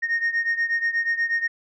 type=beating tone pair; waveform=sine; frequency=1849 / 1857.3 Hz; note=A#6 / A#6; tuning=-15 / -7 cents; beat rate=8.3 Hz; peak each=-21 / -24 dBFS; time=0.02-1.48 s; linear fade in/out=20 ms; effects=tanh soft clip ceiling -17 dBFS